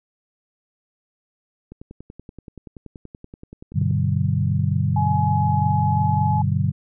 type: click train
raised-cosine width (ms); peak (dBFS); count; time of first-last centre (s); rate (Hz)
3; -25; 24; 1.72-3.91; 10.5
type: chord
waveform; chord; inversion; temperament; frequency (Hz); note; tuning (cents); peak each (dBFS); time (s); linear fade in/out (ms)
sine; G major seventh; none; equal with one note detuned; 98 / 123.47 / 146.83 / 188.88; G2 / B2 / D3 / F#3; 0 / 0 / 0 / +36; -22 / -24 / -22 / -26; 3.74-6.72; 20
type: tone with pitch glide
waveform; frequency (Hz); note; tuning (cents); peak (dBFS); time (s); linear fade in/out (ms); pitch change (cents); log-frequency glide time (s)
sine; 843 to 848.9; G#5 to G#5; +26 to +38; -21; 4.96-6.42; 5; +12; 5.8-6.02
effects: none